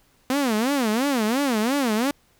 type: tone with vibrato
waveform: sawtooth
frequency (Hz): 246.9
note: B3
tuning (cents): 0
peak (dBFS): -16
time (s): 0.3-2.11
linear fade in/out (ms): 2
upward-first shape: sine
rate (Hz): 2.9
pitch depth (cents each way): 270
effects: pink hiss -61 dBFS RMS until 2.39 s